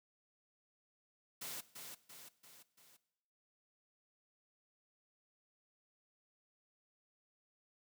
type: noise with echo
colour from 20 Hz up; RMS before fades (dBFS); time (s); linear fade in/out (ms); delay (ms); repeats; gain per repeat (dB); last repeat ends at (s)
white; -45; 1.41-1.61; 10; 340; 4; -5; 2.97
effects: noise-tail reverb RT60 0.9 s tail -18 dB re dry + high-pass 100 Hz 12 dB/octave